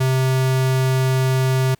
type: tone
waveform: square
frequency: 130.81 Hz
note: C3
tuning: in tune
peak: -16 dBFS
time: 0-1.75 s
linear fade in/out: 10 ms
effects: pink hiss -59 dBFS RMS until 1.79 s